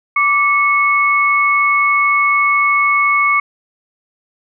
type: tone pair together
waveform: sine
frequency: 1164.3 / 2198 Hz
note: D6 / C#7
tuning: -15 / -15 cents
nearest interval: major seventh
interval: 1100 cents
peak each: -13 dBFS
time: 0.16-3.4 s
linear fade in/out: 5 ms
effects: none